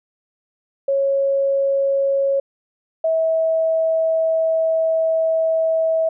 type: tone pair in turn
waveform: sine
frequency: 550 / 647.3 Hz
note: C#5 / E5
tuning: -14 / -32 cents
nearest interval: minor third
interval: 282 cents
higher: second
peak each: -15 dBFS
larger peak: neither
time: 0.88-2.4 / 3.04-6.09 s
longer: second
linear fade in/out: 5 ms
effects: none